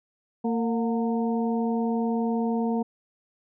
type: harmonic tone with a mistuned harmonic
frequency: 229 Hz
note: A#3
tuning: 31 cents flat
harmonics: 1 / 2 / 3 / 4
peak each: -24 / -30 / -34 / -36 dBFS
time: 0.44-2.83 s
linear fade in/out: 10 ms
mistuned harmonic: 3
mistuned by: +73 cents
effects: none